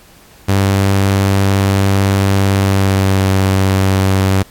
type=tone with pitch glide; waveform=sawtooth; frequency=97.9 to 95.94 Hz; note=G2 to G2; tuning=-2 to -37 cents; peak=-6 dBFS; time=0.48-4.43 s; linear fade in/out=10 ms; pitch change=-35 cents; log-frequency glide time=2.54-3.27 s; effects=pink hiss -44 dBFS RMS until 4.5 s + AAC 64 kbps